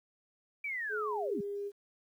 sine linear sweep, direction down, 2354 to 166.7 Hz, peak -34 dBFS, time 0.64-1.41 s, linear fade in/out 5 ms
sine tone with pitch glide, 425.9 to 404.6 Hz, G#4 to G#4, +44 to -45 cents, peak -35 dBFS, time 0.89-1.72 s, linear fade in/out 50 ms, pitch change -89 cents, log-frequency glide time 1.06-1.29 s
effects 11-bit

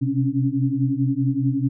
sine tone cluster, 127.5 / 132.3 / 270.9 / 281.8 Hz, C3 / C3 / C#4 / C#4, -44 / +20 / -40 / +29 cents, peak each -24 dBFS, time 0.01-1.69 s, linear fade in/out 20 ms, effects none

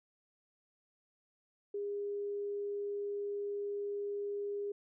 sine tone, 406.7 Hz, G#4, 36 cents flat, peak -35 dBFS, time 1.74-4.72 s, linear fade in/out 5 ms, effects none

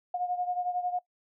sine beating tone pair, 716 / 727 Hz, F5 / F#5, +43 / -31 cents, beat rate 11 Hz, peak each -30 / -34 dBFS, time 0.14-0.99 s, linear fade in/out 5 ms, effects noise-tail reverb RT60 0.1 s tail -20 dB re dry

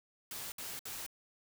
white noise bursts, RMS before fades -43 dBFS, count 3, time 0.31-1.064 s, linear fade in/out 2 ms, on 210 ms, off 62 ms, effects none

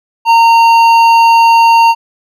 sine tone with hard clipping, 920 Hz, A#5, 23 cents flat, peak -5 dBFS, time 0.25-1.95 s, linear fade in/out 50 ms, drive 9 dB, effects none

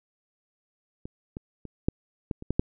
clicks, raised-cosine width 3 ms, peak -24 / -22 / -26 / -9 / -16 / -26 / -13 / -8 dBFS, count 8, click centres 1.055 / 1.369 / 1.653 / 1.885 / 2.312 / 2.424 / 2.506 / 2.595 s, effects none

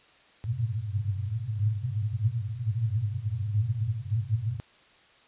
pink band-pass noise, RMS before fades -29 dBFS, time 0.44-4.6 s, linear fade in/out 0 ms, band 100 to 120 Hz, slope 96 dB/octave, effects white hiss -58 dBFS RMS until 5.27 s + resampled to 8000 Hz

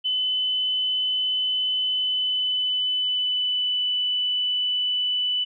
sine tone with pitch glide, 3019 to 2984 Hz, F#7 to F#7, +34 to +14 cents, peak -21 dBFS, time 0.04-5.45 s, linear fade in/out 20 ms, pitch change -20 cents, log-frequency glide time 1.85-3.87 s, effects none

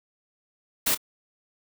white noise with echo, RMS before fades -23 dBFS, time 0.86-0.95 s, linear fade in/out 10 ms, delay 26 ms, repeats 1, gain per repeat -15 dB, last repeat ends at 0.976 s, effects none

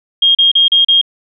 sine tone bursts, 3237 Hz, G#7, 45 cents flat, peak -6 dBFS, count 5, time 0.22-1.014 s, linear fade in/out 5 ms, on 130 ms, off 36 ms, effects none

